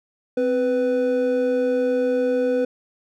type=tone pair together; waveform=triangle; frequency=259.2 / 496.7 Hz; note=C4 / B4; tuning=-16 / +10 cents; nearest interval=major seventh; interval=1126 cents; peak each=-22 / -17 dBFS; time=0.37-2.65 s; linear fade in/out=5 ms; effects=none